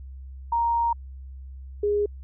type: tone pair in turn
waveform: sine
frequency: 934 / 412.5 Hz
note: A#5 / G#4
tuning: +3 / -12 cents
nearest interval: octave + major second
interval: 1415 cents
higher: first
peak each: -20 dBFS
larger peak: neither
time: 0.52-0.93 / 1.83-2.06 s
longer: first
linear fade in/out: 5 ms
effects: added 66 Hz sine -37 dBFS peak until 2.23 s